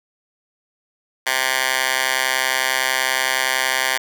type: tone with high-pass filter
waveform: 10% pulse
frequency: 130.81 Hz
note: C3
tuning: in tune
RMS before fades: -20 dBFS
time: 1.26-3.98 s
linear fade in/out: 10 ms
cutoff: 1400 Hz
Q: 1.3
effects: none